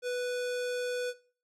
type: tone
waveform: square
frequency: 493.9 Hz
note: B4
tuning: in tune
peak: -31 dBFS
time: 0.02-1.14 s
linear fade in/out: 50 ms
effects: noise-tail reverb RT60 0.4 s tail -18 dB re dry + low-pass 9000 Hz 12 dB/octave